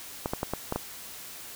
clicks, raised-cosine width 1 ms, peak -14 dBFS, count 6, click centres 0.259 / 0.335 / 0.431 / 0.536 / 0.724 / 0.76 s, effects white hiss -43 dBFS RMS until 1.55 s

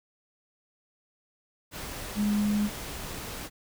sine tone in noise, 207.7 Hz, G#3, in tune, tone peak -23 dBFS, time 2.15-2.7 s, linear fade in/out 50 ms, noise pink, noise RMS -38 dBFS, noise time 1.71-3.5 s, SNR +12 dB, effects none

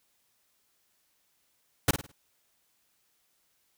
pink noise with echo, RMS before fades -21 dBFS, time 1.88-1.91 s, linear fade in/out 5 ms, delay 52 ms, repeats 4, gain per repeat -9 dB, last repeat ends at 2.118 s, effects white hiss -72 dBFS RMS until 3.77 s

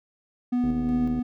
triangle tone with tremolo, 246 Hz, B3, 7 cents flat, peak -19 dBFS, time 0.52-1.23 s, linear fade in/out 10 ms, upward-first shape square, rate 2.7 Hz, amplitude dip 30%
click train, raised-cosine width 3 ms, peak -22 dBFS, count 44, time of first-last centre 0.64-1.191 s, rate 78 Hz
effects none

